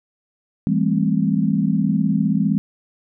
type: chord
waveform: sine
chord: A minor seventh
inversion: second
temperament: equal with one note detuned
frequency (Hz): 164.81 / 200.5 / 220 / 261.6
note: E3 / G3 / A3 / C4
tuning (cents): 0 / +39 / 0 / 0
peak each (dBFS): -21 / -19 / -23 / -23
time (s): 0.67-2.58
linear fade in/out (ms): 0
effects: none